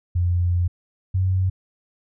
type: tone pair in turn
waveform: sine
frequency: 88 / 93.5 Hz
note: F2 / F#2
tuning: +14 / +19 cents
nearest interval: minor second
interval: 105 cents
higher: second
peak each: -17 dBFS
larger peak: neither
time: 0.15-0.68 / 1.14-1.5 s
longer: first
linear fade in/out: 10 ms
effects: none